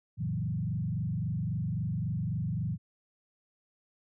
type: tone with frequency modulation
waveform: sine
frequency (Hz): 138.59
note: C#3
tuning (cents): 0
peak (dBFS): -29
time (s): 0.17-2.78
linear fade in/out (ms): 50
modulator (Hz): 23.7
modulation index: 1.8
effects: none